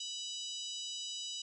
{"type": "harmonic tone with a mistuned harmonic", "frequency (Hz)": 987.8, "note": "B5", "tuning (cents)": 0, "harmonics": [3, 4, 5, 6, 7, 8], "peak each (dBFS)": [-43, -45, -47, -49, -50, -51], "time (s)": [0, 1.42], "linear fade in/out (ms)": 5, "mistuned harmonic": 4, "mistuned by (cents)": -35, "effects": []}